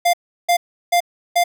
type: tone bursts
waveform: square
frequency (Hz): 698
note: F5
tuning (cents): -1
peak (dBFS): -13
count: 4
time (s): 0.05-1.44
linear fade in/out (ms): 10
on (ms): 85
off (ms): 350
effects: none